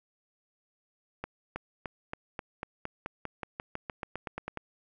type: accelerating click train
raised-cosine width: 0.5 ms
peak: -20 dBFS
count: 19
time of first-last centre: 1.24-4.573 s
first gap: 320 ms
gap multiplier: 0.93
effects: none